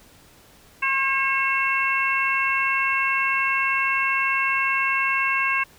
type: harmonic tone with a mistuned harmonic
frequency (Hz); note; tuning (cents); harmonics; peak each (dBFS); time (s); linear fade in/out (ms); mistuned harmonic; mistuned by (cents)
538; C5; +48; 2 / 3 / 4 / 5; -25 / -26 / -25 / -24; 0.82-5.64; 10; 4; +26
effects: pink hiss -52 dBFS RMS until 5.78 s